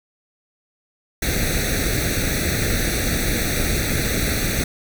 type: noise with comb filter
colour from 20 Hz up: pink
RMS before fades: -21 dBFS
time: 1.22-4.64 s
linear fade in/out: 5 ms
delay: 0.49 ms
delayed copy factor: +0.95
effects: none